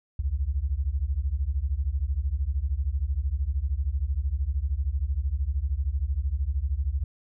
sine beating tone pair, 62.6 / 75.6 Hz, B1 / D#2, +24 / -49 cents, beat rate 13 Hz, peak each -27 / -27 dBFS, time 0.19-7.04 s, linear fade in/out 5 ms, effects none

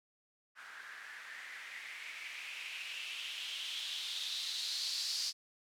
violet noise with low-pass filter sweep, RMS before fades -42 dBFS, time 0.55-5.33 s, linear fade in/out 50 ms, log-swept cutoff 1500 to 4800 Hz, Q 4.4, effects none

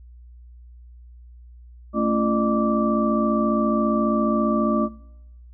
sine tone cluster, 221.4 / 276.1 / 339.6 / 604 / 1165 Hz, A3 / C#4 / F4 / D5 / D6, +11 / -7 / -48 / +48 / -14 cents, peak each -22 / -27 / -27 / -26 / -26 dBFS, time 1.93-4.89 s, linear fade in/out 50 ms, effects noise-tail reverb RT60 0.9 s tail -22 dB re dry + added 60 Hz sine -42 dBFS peak until 5.53 s

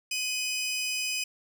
20% pulse tone pair together, 2505 / 2993 Hz, D#7 / F#7, +11 / +19 cents, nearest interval minor third, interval 308 cents, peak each -25 / -30 dBFS, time 0.11-1.24 s, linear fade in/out 5 ms, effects none

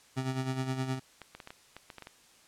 25% pulse tone with tremolo, 131 Hz, C3, 2 cents sharp, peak -25 dBFS, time 0.16-1 s, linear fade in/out 20 ms, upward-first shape sine, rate 9.6 Hz, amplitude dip 60%
clicks, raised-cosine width 0.3 ms, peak -28 dBFS, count 10, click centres 1.217 / 1.35 / 1.402 / 1.474 / 1.505 / 1.766 / 1.902 / 1.983 / 2.023 / 2.071 s
effects white hiss -60 dBFS RMS until 2.47 s + low-pass 9000 Hz 12 dB/octave

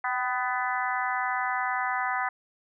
harmonic tone with a mistuned harmonic, 249.6 Hz, B3, 19 cents sharp, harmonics 3 / 4 / 5 / 6 / 7 / 8, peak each -31 / -32 / -33 / -34 / -34 / -35 dBFS, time 0.04-2.29 s, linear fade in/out 5 ms, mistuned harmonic 3, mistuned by +35 cents, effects none

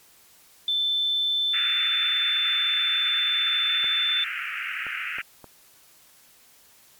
sine tone, 3532 Hz, A7, 6 cents sharp, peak -21 dBFS, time 0.68-4.24 s, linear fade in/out 2 ms
white band-pass noise, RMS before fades -31 dBFS, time 1.53-5.22 s, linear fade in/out 10 ms, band 1300 to 2800 Hz, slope 96 dB/octave
clicks, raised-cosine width 1 ms, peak -28 dBFS, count 4, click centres 3.843 / 4.867 / 5.185 / 5.443 s
effects white hiss -55 dBFS RMS until 6.99 s + MP3 96 kbps

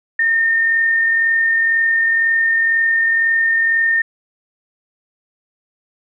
sine tone with amplitude modulation, 1821 Hz, A#6, 41 cents flat, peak -11 dBFS, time 0.19-4.02 s, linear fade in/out 5 ms, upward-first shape sine, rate 42 Hz, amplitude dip 25%, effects none

